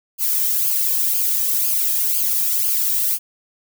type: noise with flanger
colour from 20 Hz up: violet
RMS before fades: -19 dBFS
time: 0.18-3.19 s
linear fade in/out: 50 ms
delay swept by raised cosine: 0.52 to 1.45 ms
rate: 2 Hz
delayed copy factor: -0.65
effects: none